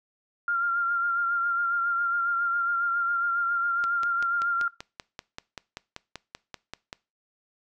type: tone with vibrato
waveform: sine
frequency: 1389 Hz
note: F6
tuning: 10 cents flat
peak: -23 dBFS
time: 0.48-4.68 s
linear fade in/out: 2 ms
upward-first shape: sine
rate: 7.3 Hz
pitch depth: 29 cents each way
type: click train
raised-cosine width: 0.2 ms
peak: -19 dBFS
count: 17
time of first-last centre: 3.84-6.929 s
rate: 5.18 Hz
effects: noise-tail reverb RT60 0.3 s tail -22 dB re dry